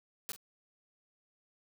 white noise with echo, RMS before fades -39 dBFS, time 0.29-0.32 s, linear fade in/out 0 ms, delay 42 ms, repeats 1, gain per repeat -14 dB, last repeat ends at 0.362 s, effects none

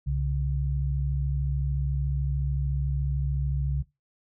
sine tone pair together, 65.2 / 138.91 Hz, C2 / C#3, -5 / +4 cents, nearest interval octave + minor second, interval 1309 cents, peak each -27 dBFS, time 0.06-3.83 s, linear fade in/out 20 ms, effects noise-tail reverb RT60 0.2 s tail -18 dB re dry

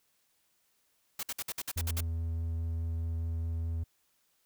white noise bursts, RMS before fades -36 dBFS, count 9, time 1.19-2.007 s, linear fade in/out 5 ms, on 41 ms, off 56 ms
triangle tone with vibrato, 82.41 Hz, E2, in tune, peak -29 dBFS, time 1.76-3.84 s, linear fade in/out 10 ms, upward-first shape triangle, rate 4.8 Hz, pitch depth 8 cents each way
effects white hiss -73 dBFS RMS until 4.45 s

